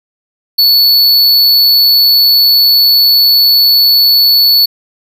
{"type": "tone", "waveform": "square", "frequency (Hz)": 4435, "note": "C#8", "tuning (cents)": 0, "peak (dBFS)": -5, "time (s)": [0.58, 4.66], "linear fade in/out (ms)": 10, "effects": []}